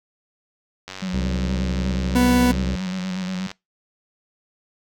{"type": "click train", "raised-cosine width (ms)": 0.2, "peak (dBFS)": -16, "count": 250, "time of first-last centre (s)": [0.88, 3.515], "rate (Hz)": 94.5}
{"type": "tone with vibrato", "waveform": "triangle", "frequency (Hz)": 185, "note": "F#3", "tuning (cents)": 0, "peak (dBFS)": -22, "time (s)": [1.02, 3.47], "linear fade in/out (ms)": 5, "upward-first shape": "square", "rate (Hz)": 8.4, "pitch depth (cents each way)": 34}
{"type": "harmonic tone", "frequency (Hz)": 65.41, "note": "C2", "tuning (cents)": 0, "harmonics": [1, 2, 3, 4, 5, 6, 7, 8, 9], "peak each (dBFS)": [-24, -30, -34, -36, -38, -40, -41, -42, -43], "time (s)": [1.13, 2.76], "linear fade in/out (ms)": 10}
{"type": "tone", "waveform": "40% pulse", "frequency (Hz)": 247.2, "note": "B3", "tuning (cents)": 2, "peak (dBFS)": -14, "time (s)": [2.15, 2.52], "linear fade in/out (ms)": 10}
{"effects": ["noise-tail reverb RT60 0.2 s tail -23 dB re dry"]}